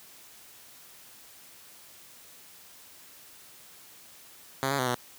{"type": "tone with pitch steps", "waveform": "5% pulse", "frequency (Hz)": [134.8, 139.7, 127.8, 122.9], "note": ["C#3", "C#3", "C3", "B2"], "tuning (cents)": [-48, 14, -40, -8], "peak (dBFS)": -15, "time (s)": [4.63, 4.946], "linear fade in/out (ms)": 0, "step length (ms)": 79, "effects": ["white hiss -52 dBFS RMS until 5.18 s", "high-pass 60 Hz 12 dB/octave"]}